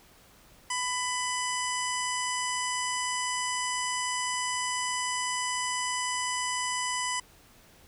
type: harmonic tone with a mistuned harmonic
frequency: 997 Hz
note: B5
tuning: 16 cents sharp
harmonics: 1 / 2 / 3 / 5 / 6 / 7 / 8 / 9 / 10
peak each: -32 / -35 / -37 / -39 / -40 / -40 / -41 / -42 / -42 dBFS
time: 0.7-7.2 s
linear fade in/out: 5 ms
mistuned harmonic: 7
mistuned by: +75 cents
effects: pink hiss -57 dBFS RMS until 7.87 s